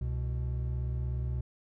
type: tone pair together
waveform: triangle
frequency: 66.74 / 123.47 Hz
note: C2 / B2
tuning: +35 / 0 cents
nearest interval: major seventh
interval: 1065 cents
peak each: -30 / -32 dBFS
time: 0.01-1.41 s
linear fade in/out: 5 ms
effects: none